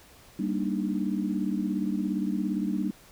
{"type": "chord", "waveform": "sine", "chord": "Eb major seventh", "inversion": "first", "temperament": "equal", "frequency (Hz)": [196, 233.1, 293.7, 311.1], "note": ["G3", "Bb3", "D4", "Eb4"], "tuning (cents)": [0, 0, 0, 0], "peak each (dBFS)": [-29, -32, -32, -34], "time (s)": [0.39, 2.91], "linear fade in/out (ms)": 5, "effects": ["pink hiss -54 dBFS RMS until 3.11 s"]}